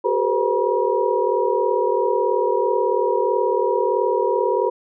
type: tone cluster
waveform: sine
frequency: 375.2 / 413.4 / 475 / 518 / 959 Hz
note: F#4 / G#4 / A#4 / C5 / A#5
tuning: +24 / -8 / +33 / -17 / +49 cents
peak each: -23 dBFS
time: 0.04-4.7 s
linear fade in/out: 10 ms
effects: none